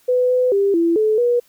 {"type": "tone with pitch steps", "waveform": "sine", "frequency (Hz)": [499.8, 503, 398, 335.9, 432.1, 482.8], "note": ["B4", "B4", "G4", "E4", "A4", "B4"], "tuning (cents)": [21, 32, 26, 33, -31, -39], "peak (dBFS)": -13, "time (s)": [0.08, 1.4], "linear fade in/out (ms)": 10, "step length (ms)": 220, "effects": ["white hiss -56 dBFS RMS until 1.48 s"]}